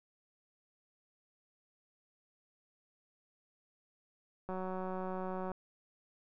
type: click train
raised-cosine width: 1 ms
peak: -27 dBFS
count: 192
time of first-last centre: 4.49-5.517 s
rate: 186 Hz
effects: none